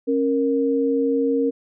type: tone pair together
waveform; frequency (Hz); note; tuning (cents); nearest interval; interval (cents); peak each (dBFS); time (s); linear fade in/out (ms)
sine; 273.1 / 466.2; C#4 / A#4; -26 / 0; major sixth; 926; -20 / -20; 0.07-1.51; 20
effects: none